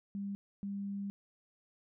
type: tone bursts at uneven times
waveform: sine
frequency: 199.6 Hz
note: G3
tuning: 32 cents sharp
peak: -36 dBFS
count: 2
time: 0.15-0.35 / 0.63-1.1 s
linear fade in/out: 0 ms
effects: none